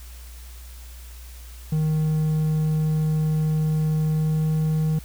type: tone with pitch glide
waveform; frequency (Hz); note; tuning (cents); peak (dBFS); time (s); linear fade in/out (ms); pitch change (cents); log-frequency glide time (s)
triangle; 155.56 to 156.55; D#3 to D#3; 0 to +11; -17; 1.72-4.99; 5; +11; 4.07-4.46
effects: added 60 Hz sine -38 dBFS peak until 5.04 s + white hiss -48 dBFS RMS until 5.04 s